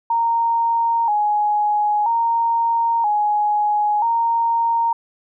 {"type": "tone with vibrato", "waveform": "sine", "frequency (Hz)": 880, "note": "A5", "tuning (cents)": 0, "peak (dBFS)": -15, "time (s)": [0.1, 4.93], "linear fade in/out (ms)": 5, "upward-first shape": "square", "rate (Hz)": 0.51, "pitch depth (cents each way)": 88, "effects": []}